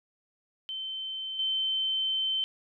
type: tone with level steps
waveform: sine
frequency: 3088 Hz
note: G7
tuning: 27 cents flat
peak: -33 / -26 dBFS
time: 0.69-2.44 s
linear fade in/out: 0 ms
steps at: 1.39 s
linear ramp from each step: 2 ms
effects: none